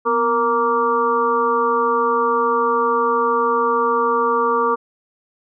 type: harmonic tone with a mistuned harmonic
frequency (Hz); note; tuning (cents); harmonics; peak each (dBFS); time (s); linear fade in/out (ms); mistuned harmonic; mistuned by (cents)
233.1; A#3; 0; 1 / 2 / 4 / 5 / 6; -28 / -19 / -22 / -18 / -29; 0.05-4.76; 20; 1; +110
effects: none